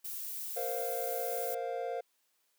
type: noise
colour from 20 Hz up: violet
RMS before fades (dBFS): -40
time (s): 0.04-1.55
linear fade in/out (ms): 10
type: chord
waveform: triangle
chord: Bb suspended second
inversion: none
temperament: just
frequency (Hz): 466.2 / 524.4 / 699.2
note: Bb4 / C5 / F5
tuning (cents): 0 / +4 / +2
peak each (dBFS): -36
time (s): 0.56-2.01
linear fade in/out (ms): 10
effects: white hiss -75 dBFS RMS until 2.58 s + high-pass 300 Hz 12 dB/octave